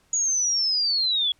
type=linear sweep; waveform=sine; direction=down; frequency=6790 to 3322 Hz; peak=-20 dBFS; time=0.13-1.32 s; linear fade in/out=2 ms; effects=pink hiss -63 dBFS RMS until 1.39 s + low-pass 11000 Hz 12 dB/octave